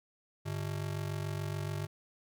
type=ring-modulated tone; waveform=square; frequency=125.4 Hz; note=B2; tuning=27 cents sharp; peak=-32 dBFS; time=0.45-1.87 s; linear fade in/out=20 ms; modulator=23.5 Hz; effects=none